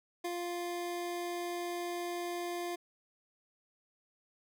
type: tone with ADSR envelope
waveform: 25% pulse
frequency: 349.2 Hz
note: F4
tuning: in tune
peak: -30 dBFS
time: 0.24-2.76 s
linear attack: 9 ms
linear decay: 43 ms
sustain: -2 dB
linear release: 12 ms
effects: none